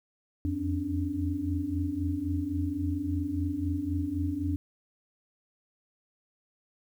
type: tone cluster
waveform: sine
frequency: 84.5 / 88.2 / 267 / 291.2 Hz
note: E2 / F2 / C4 / D4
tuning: +43 / +18 / +35 / -15 cents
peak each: -35 / -33 / -36 / -31 dBFS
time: 0.45-4.56 s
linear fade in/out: 0 ms
effects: 10-bit